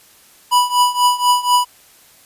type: tone with tremolo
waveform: square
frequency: 984 Hz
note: B5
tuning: 7 cents flat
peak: -9 dBFS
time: 0.51-1.65 s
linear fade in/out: 20 ms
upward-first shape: triangle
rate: 4.1 Hz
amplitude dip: 90%
effects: white hiss -48 dBFS RMS until 2.25 s + resampled to 32000 Hz